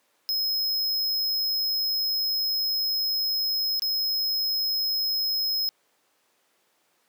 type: tone with dropouts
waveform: square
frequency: 5130 Hz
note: E8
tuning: 48 cents flat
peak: -24 dBFS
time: 0.29-5.69 s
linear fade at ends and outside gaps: 0 ms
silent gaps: 3.795-3.821 s
effects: pink hiss -67 dBFS RMS until 7.08 s + high-pass 400 Hz 12 dB/octave